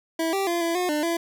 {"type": "tone with pitch steps", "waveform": "25% pulse", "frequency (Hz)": [326.8, 390.6, 343.4, 335.5, 360.8, 299.7, 336.8], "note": ["E4", "G4", "F4", "E4", "F#4", "D4", "E4"], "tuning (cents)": [-15, -6, -29, 31, -44, 35, 37], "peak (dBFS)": -19, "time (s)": [0.19, 1.17], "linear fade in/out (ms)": 5, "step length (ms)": 140, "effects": []}